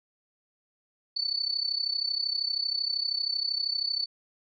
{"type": "tone with amplitude modulation", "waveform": "sine", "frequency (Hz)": 4486, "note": "C#8", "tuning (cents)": 20, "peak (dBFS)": -23, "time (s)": [1.16, 4.06], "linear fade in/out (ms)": 10, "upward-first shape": "sine", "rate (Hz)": 32.8, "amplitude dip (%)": 85, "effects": []}